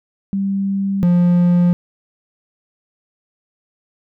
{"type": "tone pair in turn", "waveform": ["sine", "triangle"], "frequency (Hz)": [196.2, 175.79], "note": ["G3", "F3"], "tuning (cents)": [2, 12], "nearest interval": "major second", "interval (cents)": 190, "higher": "first", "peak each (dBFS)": [-16, -8], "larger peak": "second", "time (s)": [[0.33, 1.03], [1.03, 1.73]], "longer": "neither", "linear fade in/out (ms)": 0, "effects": []}